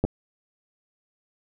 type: clicks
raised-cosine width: 2 ms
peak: -8 / -11 dBFS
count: 2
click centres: 0.04 / 0.05 s
effects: none